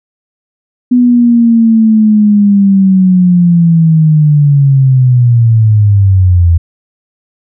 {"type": "linear sweep", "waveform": "sine", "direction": "down", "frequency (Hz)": [248.6, 82.41], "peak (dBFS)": -3, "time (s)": [0.91, 6.58], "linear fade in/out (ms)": 10, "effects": []}